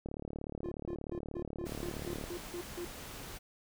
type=click train; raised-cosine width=2 ms; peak=-27 dBFS; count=81; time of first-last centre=0.06-2.24 s; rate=36.7 Hz
type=tone bursts; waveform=triangle; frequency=349.2 Hz; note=F4; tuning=in tune; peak=-36 dBFS; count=10; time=0.64-2.85 s; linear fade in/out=5 ms; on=77 ms; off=160 ms
type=noise; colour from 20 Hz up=pink; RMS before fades=-46 dBFS; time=1.65-3.39 s; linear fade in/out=20 ms
effects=none